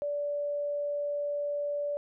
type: tone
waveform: sine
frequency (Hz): 580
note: D5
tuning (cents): -22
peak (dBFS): -29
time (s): 0.02-1.97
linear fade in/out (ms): 0
effects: none